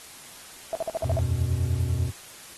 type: tone bursts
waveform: sine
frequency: 655 Hz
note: E5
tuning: 11 cents flat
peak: -24 dBFS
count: 7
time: 0.73-1.19 s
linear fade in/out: 0 ms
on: 22 ms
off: 51 ms
type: chord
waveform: triangle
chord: E suspended second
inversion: none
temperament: equal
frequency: 82.41 / 92.5 / 123.47 Hz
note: E2 / F#2 / B2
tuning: 0 / 0 / 0 cents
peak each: -25 dBFS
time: 1.03-2.11 s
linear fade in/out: 20 ms
effects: white hiss -45 dBFS RMS until 2.57 s + AAC 32 kbps